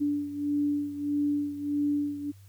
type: beating tone pair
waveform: sine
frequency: 290 / 291.6 Hz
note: D4 / D4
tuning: -22 / -12 cents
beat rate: 1.6 Hz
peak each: -27 / -32 dBFS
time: 0-2.32 s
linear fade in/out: 20 ms
effects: added 98 Hz sine -49 dBFS peak until 2.48 s + white hiss -63 dBFS RMS until 2.48 s